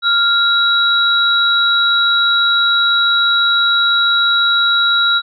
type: tone pair together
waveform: sine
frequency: 1393 / 3875 Hz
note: F6 / B7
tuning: -5 / -34 cents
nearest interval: octave + tritone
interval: 1771 cents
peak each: -13 dBFS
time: 0.02-5.22 s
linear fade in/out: 50 ms
effects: none